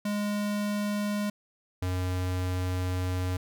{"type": "tone pair in turn", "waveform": "square", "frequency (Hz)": [206.6, 91.39], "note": ["G#3", "F#2"], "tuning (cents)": [-9, -21], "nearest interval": "octave + major second", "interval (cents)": 1412, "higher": "first", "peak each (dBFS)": -28, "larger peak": "neither", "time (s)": [[0.05, 1.3], [1.82, 3.37]], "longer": "second", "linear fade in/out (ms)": 5, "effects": []}